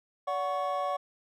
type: tone cluster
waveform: triangle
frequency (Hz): 573 / 738 / 1112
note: D5 / F#5 / C#6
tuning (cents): -43 / -5 / +5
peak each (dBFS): -31 / -31 / -31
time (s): 0.27-0.97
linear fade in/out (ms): 10
effects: none